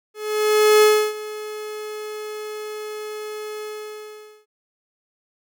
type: tone with ADSR envelope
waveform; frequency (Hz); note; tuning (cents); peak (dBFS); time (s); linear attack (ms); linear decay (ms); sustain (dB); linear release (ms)
45% pulse; 425.8; G#4; +43; -10; 0.14-4.46; 680; 310; -19; 820
effects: none